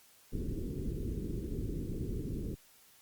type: low-pass noise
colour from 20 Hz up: pink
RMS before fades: -37 dBFS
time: 0.32-2.55 s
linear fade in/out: 10 ms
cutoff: 420 Hz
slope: 48 dB/octave
effects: white hiss -62 dBFS RMS until 3.01 s + Opus 48 kbps